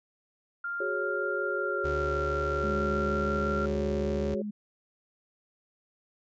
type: tone with pitch glide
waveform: sine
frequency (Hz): 1396.9 to 1376.1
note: F6 to F6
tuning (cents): 0 to -26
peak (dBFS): -31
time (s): 0.64-3.66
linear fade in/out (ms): 5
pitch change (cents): -26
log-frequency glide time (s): 1.46-2.13
type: chord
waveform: sine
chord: F# suspended second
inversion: none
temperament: equal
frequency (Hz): 370 / 415.3 / 554.4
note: F#4 / G#4 / C#5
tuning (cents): 0 / 0 / 0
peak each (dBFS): -34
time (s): 0.8-4.42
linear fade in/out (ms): 5
type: tone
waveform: 35% pulse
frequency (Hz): 73.8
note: D2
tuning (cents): +9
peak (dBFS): -31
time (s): 1.84-4.35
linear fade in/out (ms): 10
type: tone with vibrato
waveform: sine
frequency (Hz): 207.7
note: G#3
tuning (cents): 0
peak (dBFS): -32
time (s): 2.63-4.51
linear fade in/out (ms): 10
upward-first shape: triangle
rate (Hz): 6.2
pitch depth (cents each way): 20
effects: resampled to 16000 Hz